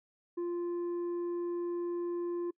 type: tone with tanh clipping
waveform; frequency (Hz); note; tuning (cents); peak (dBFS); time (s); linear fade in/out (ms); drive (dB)
sine; 347.7; F4; -8; -33; 0.37-2.51; 10; 4
effects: noise-tail reverb RT60 0.1 s tail -25 dB re dry